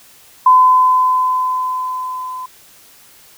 sine tone with level ramp, 1017 Hz, C6, 50 cents flat, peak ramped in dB -4 to -24 dBFS, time 0.46-2.46 s, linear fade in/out 5 ms, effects white hiss -45 dBFS RMS until 3.37 s

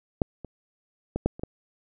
clicks, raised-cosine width 2 ms, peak -8 / -24 / -14 / -8 / -27 / -16 dBFS, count 6, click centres 0.218 / 0.447 / 1.16 / 1.26 / 1.395 / 1.435 s, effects none

